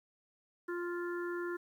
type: harmonic tone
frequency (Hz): 349.2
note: F4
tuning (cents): 0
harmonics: 1 / 3 / 4 / 5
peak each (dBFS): -36 / -47 / -44 / -47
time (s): 0.68-1.57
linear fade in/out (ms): 10
effects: 11-bit